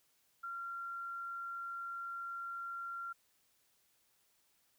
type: tone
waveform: sine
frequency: 1377 Hz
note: F6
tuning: 25 cents flat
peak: -40 dBFS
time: 0.43-3.13 s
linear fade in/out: 10 ms
effects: white hiss -74 dBFS RMS until 4.78 s